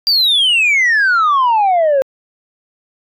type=exponential sweep; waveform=sine; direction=down; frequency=4784 to 523 Hz; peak=-7 dBFS; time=0.07-2.02 s; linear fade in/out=0 ms; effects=tanh soft clip ceiling -8 dBFS